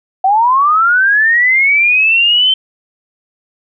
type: linear sweep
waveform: sine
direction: up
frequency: 740 to 3106 Hz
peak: -7 dBFS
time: 0.24-2.54 s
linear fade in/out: 5 ms
effects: none